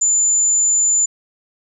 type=tone; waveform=sine; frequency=7070 Hz; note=A8; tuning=7 cents sharp; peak=-12 dBFS; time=0.01-1.06 s; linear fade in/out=10 ms; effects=none